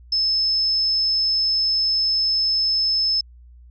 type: tone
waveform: sine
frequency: 5230 Hz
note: E8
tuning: 15 cents flat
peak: -17 dBFS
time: 0.12-3.21 s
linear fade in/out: 5 ms
effects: added 60 Hz sine -43 dBFS peak until 3.7 s